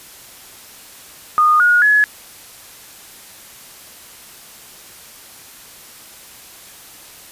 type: tone with pitch steps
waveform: sine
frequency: 1227 / 1442.4 / 1695.6 Hz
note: D#6 / F#6 / G#6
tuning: -25 / -45 / +35 cents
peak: -9 dBFS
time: 1.38-2.04 s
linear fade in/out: 0 ms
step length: 220 ms
effects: white hiss -40 dBFS RMS until 7.31 s + resampled to 32000 Hz